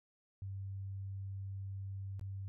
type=tone with dropouts; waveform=sine; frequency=97.4 Hz; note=G2; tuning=11 cents flat; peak=-40 dBFS; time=0.42-2.48 s; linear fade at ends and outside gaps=0 ms; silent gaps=2.195-2.212 s; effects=none